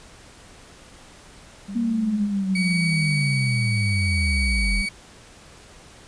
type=tone with pitch glide; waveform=sine; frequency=197.7 to 198.85 Hz; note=G3 to G3; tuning=+15 to +25 cents; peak=-30 dBFS; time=1.68-4.86 s; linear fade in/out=10 ms; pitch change=+10 cents; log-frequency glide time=2.07-4.75 s
type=linear sweep; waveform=sine; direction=down; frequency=237.9 to 40.91 Hz; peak=-20 dBFS; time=1.75-4.82 s; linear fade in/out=10 ms
type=tone with tremolo; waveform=35% pulse; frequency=2258 Hz; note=C#7; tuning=31 cents sharp; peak=-21 dBFS; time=2.55-4.89 s; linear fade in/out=5 ms; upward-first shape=sine; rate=0.65 Hz; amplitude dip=25%
effects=pink hiss -47 dBFS RMS until 6.07 s + resampled to 22050 Hz